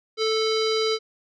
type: tone with low-pass filter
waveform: square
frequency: 440 Hz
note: A4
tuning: in tune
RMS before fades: -23 dBFS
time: 0.17-0.99 s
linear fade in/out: 50 ms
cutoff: 4500 Hz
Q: 6.6
effects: none